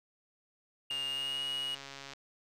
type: tone with pitch glide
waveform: triangle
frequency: 2828 to 2894 Hz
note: F7 to F#7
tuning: +21 to -39 cents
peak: -32 dBFS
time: 0.9-1.75 s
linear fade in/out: 5 ms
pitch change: +40 cents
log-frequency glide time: 1.05-1.48 s
type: click train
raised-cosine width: 0.2 ms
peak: -28 dBFS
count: 170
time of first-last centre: 0.91-2.135 s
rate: 138 Hz
effects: none